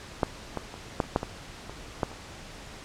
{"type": "clicks", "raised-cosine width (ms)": 1, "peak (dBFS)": [-8, -16, -25, -9, -29, -8, -17, -24, -10, -27], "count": 10, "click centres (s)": [0.232, 0.573, 0.741, 1.002, 1.04, 1.161, 1.231, 1.696, 2.032, 2.116], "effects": ["pink hiss -44 dBFS RMS until 2.84 s", "low-pass 7000 Hz 12 dB/octave"]}